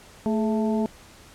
harmonic tone with a mistuned harmonic, 220.4 Hz, A3, 3 cents sharp, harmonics 1 / 2 / 3 / 4, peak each -22 / -28 / -32 / -34 dBFS, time 0.26-0.86 s, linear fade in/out 0 ms, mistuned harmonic 2, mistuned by -70 cents, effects pink hiss -49 dBFS RMS until 1.34 s + low-pass 11000 Hz 12 dB/octave

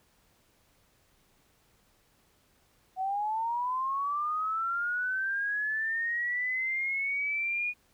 sine linear sweep, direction up, 740 to 2459 Hz, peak -28 dBFS, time 2.96-7.74 s, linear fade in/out 50 ms, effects pink hiss -67 dBFS RMS until 7.93 s

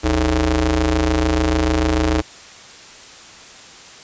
sawtooth ring-modulated tone, 120.4 Hz, B2, 44 cents flat, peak -8 dBFS, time 0.03-2.22 s, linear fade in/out 20 ms, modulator 194 Hz, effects white hiss -40 dBFS RMS until 4.03 s + resampled to 16000 Hz

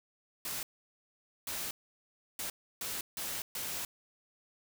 white noise bursts at uneven times, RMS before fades -38 dBFS, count 6, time 0.45-0.63 / 1.47-1.71 / 2.39-2.5 / 2.81-3.01 / 3.17-3.42 / 3.55-3.85 s, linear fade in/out 2 ms, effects none

